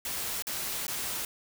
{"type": "noise with dropouts", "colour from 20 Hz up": "white", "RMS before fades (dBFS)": -34, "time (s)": [0.05, 1.25], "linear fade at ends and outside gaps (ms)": 2, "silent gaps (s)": [[0.423, 0.469], [0.868, 0.88]], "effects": []}